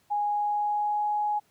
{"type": "tone with pitch glide", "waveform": "sine", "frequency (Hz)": [827, 836.1], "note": ["G#5", "G#5"], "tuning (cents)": [-8, 11], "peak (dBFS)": -24, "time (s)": [0.1, 1.4], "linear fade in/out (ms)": 20, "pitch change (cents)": 19, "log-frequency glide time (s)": [0.24, 1.07], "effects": ["pink hiss -66 dBFS RMS until 1.5 s", "high-pass 100 Hz 12 dB/octave"]}